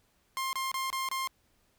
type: tone bursts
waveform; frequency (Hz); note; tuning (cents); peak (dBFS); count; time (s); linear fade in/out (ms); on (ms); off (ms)
sawtooth; 1059; C6; +21; -27; 5; 0.37-1.274; 0; 160; 26
effects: pink hiss -70 dBFS RMS until 1.78 s